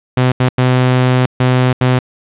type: tone bursts at uneven times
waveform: sawtooth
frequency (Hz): 127.1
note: C3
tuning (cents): -50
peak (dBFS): -5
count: 5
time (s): 0.17-0.32 / 0.4-0.49 / 0.58-1.26 / 1.4-1.73 / 1.81-1.99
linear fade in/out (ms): 5
effects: resampled to 8000 Hz + 7-bit